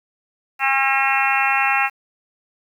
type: harmonic tone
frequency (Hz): 270.2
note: C#4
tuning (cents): -44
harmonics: 3 / 4 / 5 / 6 / 7 / 8 / 9 / 10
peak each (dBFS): -21 / -26 / -24 / -26 / -24 / -26 / -25 / -22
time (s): 0.59-1.9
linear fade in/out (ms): 50
effects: 8-bit